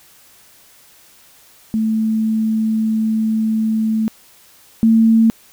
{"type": "tone pair in turn", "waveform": "sine", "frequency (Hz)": [220, 224.8], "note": ["A3", "A3"], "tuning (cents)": [0, 37], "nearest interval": "unison", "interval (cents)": 37, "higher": "second", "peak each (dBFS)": [-14, -8], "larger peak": "second", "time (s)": [[1.74, 4.08], [4.83, 5.3]], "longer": "first", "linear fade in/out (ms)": 0, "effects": ["white hiss -48 dBFS RMS until 5.52 s"]}